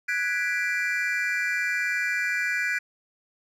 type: chord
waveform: triangle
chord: G# half-diminished seventh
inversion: third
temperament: equal with one note detuned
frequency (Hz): 1480 / 1661.2 / 1975.5 / 2362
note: F#6 / G#6 / B6 / D7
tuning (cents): 0 / 0 / 0 / +9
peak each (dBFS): -28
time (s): 0.08-2.79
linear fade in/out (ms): 10
effects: none